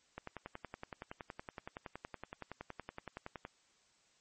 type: click train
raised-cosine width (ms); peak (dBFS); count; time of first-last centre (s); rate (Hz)
0.5; -28; 36; 0.18-3.451; 10.7
effects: white hiss -71 dBFS RMS until 4.2 s + MP3 32 kbps